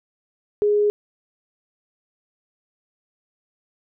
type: tone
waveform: sine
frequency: 415.3 Hz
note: G#4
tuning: in tune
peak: -15 dBFS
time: 0.62-0.9 s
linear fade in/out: 0 ms
effects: none